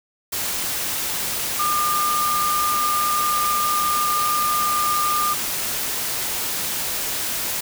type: tone in noise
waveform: sine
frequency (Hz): 1205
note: D6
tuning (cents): +44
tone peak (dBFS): -19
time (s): 1.59-5.34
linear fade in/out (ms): 10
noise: white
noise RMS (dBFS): -25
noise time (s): 0.32-7.61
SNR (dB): +3
effects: none

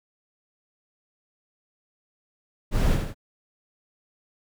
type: noise with echo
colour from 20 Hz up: brown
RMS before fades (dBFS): -22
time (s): 2.71-2.99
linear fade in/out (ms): 50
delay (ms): 78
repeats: 2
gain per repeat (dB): -5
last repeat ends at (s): 3.146
effects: none

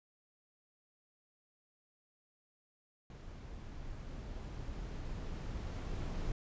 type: noise with level ramp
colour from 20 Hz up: brown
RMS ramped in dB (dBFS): -48 to -38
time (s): 3.1-6.32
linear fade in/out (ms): 2
effects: resampled to 16000 Hz

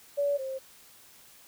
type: tone pair in turn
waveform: sine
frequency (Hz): 571 / 530.5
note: D5 / C5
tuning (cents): -49 / +24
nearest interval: minor second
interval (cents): 127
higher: first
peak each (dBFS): -24 / -32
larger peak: first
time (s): 0.17-0.38 / 0.38-0.59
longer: neither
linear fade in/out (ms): 20
effects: white hiss -55 dBFS RMS until 1.47 s

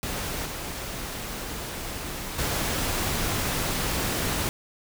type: noise with level steps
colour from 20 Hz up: pink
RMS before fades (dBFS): -31 / -34 / -27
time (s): 0.03-4.49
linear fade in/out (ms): 0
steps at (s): 0.45 / 2.38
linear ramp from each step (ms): 10
effects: none

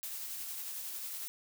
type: noise with tremolo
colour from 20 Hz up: blue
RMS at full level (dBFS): -40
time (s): 0.03-1.28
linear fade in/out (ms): 0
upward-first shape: triangle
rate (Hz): 11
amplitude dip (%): 30
effects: none

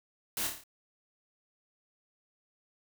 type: noise with echo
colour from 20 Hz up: white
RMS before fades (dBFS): -34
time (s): 0.37-0.47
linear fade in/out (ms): 2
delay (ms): 28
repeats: 6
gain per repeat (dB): -4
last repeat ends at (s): 0.638
effects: none

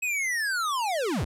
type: linear sweep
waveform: square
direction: down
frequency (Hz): 2569 to 46.37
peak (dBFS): -26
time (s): 0.02-1.25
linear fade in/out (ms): 10
effects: low-pass 12000 Hz 12 dB/octave

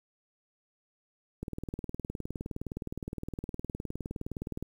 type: click train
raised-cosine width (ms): 3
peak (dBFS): -23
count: 63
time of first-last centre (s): 1.43-4.626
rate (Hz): 19.4
effects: 9-bit

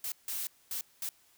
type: noise bursts at uneven times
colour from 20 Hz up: blue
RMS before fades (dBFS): -36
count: 4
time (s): 0.04-0.12 / 0.28-0.47 / 0.71-0.81 / 1.02-1.09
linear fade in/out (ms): 2
effects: white hiss -65 dBFS RMS until 1.37 s

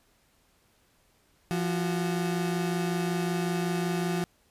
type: tone pair together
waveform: 35% pulse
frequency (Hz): 172.31 / 370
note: F3 / F#4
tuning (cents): -23 / 0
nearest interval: octave + minor second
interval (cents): 1323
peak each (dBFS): -26 / -31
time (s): 1.51-4.24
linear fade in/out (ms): 0
effects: pink hiss -66 dBFS RMS until 4.5 s + resampled to 32000 Hz

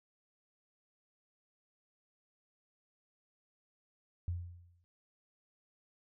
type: tone with exponential decay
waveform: sine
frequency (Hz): 87.31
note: F2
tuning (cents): 0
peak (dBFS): -31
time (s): 4.28-4.84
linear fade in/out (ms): 0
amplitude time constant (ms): 120
effects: none

